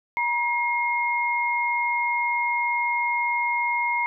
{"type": "tone pair together", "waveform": "sine", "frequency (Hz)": [953.7, 2141], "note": ["A#5", "C7"], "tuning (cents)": [39, 39], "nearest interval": "octave + major second", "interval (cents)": 1400, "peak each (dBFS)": -24, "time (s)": [0.17, 4.06], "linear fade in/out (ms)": 0, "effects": []}